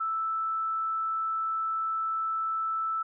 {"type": "tone", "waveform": "sine", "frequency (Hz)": 1318.5, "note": "E6", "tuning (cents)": 0, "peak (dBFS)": -27, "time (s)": [0, 3.03], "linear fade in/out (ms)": 10, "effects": []}